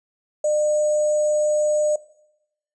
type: tone with sample-and-hold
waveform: sine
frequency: 603 Hz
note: D5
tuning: 46 cents sharp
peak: -17 dBFS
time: 0.44-1.96 s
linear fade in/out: 5 ms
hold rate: 7350 Hz
effects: noise-tail reverb RT60 0.8 s tail -18 dB re dry + resampled to 22050 Hz